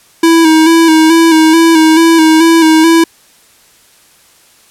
square tone with vibrato, 323.6 Hz, E4, 32 cents flat, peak -4 dBFS, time 0.23-3.04 s, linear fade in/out 5 ms, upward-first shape square, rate 2.3 Hz, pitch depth 36 cents each way, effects white hiss -45 dBFS RMS until 4.7 s + low-pass 12000 Hz 12 dB/octave

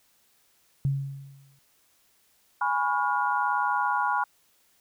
sine tone with exponential decay, 137.9 Hz, C#3, 9 cents flat, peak -20 dBFS, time 0.85-1.59 s, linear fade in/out 0 ms, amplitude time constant 160 ms
sine chord, C# dominant seventh, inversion second, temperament equal with one note detuned, 830.6 / 987.8 / 1108.7 / 1422.2 Hz, G#5 / B5 / C#6 / E#6, 0 / 0 / 0 / +31 cents, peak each -28 / -27 / -31 / -29 dBFS, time 2.61-4.24 s, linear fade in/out 5 ms
effects white hiss -65 dBFS RMS until 4.8 s

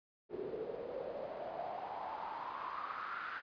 pink noise with band-pass filter sweep, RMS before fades -43 dBFS, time 0.29-3.42 s, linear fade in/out 50 ms, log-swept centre 390 to 1500 Hz, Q 6.9, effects resampled to 11025 Hz

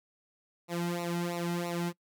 sawtooth tone with flanger, 172.8 Hz, F3, 18 cents flat, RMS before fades -33 dBFS, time 0.68-1.93 s, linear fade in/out 50 ms, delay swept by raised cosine 0.61 to 1.81 ms, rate 3 Hz, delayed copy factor -0.95, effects noise-tail reverb RT60 0.1 s tail -23 dB re dry

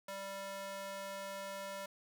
square tone with high-pass filter, 196 Hz, G3, in tune, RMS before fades -44 dBFS, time 0.08-1.86 s, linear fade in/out 5 ms, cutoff 600 Hz, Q 1.2, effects 10-bit

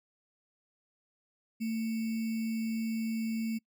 sine tone with sample-and-hold, 224.2 Hz, A3, 33 cents sharp, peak -30 dBFS, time 1.6-3.59 s, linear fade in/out 20 ms, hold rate 2450 Hz, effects noise-tail reverb RT60 0.1 s tail -26 dB re dry

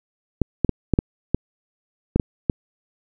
clicks, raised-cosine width 3 ms, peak -4 dBFS, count 9, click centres 0.417 / 0.647 / 0.693 / 0.937 / 0.989 / 1.346 / 2.16 / 2.198 / 2.498 s, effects none

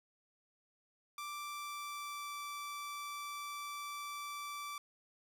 sawtooth tone with pitch glide, 1174.7 to 1163.9 Hz, D6 to D6, 0 to -16 cents, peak -38 dBFS, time 1.18-4.78 s, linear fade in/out 2 ms, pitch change -16 cents, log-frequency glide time 1.32-2.37 s, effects none

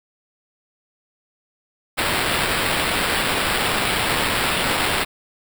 violet noise with sample-and-hold, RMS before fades -21 dBFS, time 1.97-5.05 s, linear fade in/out 20 ms, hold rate 6300 Hz, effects none

